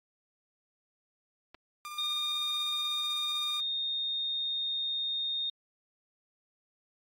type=clicks; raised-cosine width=0.3 ms; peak=-34 dBFS; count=2; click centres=1.545 / 1.548 s
type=tone with tremolo; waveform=sawtooth; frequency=1199 Hz; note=D6; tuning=36 cents sharp; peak=-35 dBFS; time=1.85-3.6 s; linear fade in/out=0 ms; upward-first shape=square; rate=16 Hz; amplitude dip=30%
type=tone; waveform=sine; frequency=3681 Hz; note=A#7; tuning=23 cents flat; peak=-30 dBFS; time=1.98-5.5 s; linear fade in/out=5 ms
effects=AAC 48 kbps